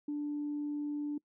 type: tone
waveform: sine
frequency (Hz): 293.7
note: D4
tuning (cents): 0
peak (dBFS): -32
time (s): 0.08-1.18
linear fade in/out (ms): 5
effects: noise-tail reverb RT60 0.1 s tail -24 dB re dry + tanh soft clip ceiling -29 dBFS